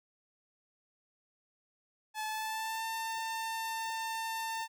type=tone with pitch glide; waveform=sawtooth; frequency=863 to 898.6 Hz; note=A5 to A5; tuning=-34 to +36 cents; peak=-31 dBFS; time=2.14-4.68 s; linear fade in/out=50 ms; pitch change=+70 cents; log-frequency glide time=2.25-2.87 s; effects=none